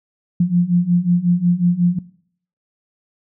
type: beating tone pair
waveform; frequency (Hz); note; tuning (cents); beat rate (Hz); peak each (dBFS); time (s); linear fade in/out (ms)
sine; 172.5 / 178; F3 / F3; -21 / +33; 5.5; -18 / -14; 0.4-1.99; 5
effects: noise-tail reverb RT60 0.6 s tail -20 dB re dry